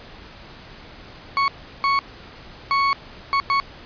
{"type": "tone bursts at uneven times", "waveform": "35% pulse", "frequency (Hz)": 1108.7, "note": "C#6", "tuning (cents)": 0, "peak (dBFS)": -15, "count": 5, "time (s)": [[1.37, 1.48], [1.84, 1.99], [2.71, 2.93], [3.33, 3.4], [3.5, 3.6]], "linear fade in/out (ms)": 0, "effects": ["pink hiss -42 dBFS RMS until 3.85 s", "resampled to 11025 Hz"]}